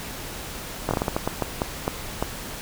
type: slowing click train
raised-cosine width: 1 ms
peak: -8 dBFS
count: 12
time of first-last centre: 0.89-2.225 s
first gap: 20 ms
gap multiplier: 1.33
effects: pink hiss -35 dBFS RMS until 2.61 s